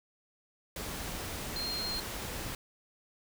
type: tone in noise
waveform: sine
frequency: 4202 Hz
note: C8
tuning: 7 cents sharp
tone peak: -34 dBFS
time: 1.56-2 s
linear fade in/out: 2 ms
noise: pink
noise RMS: -39 dBFS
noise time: 0.76-2.55 s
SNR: +2 dB
effects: none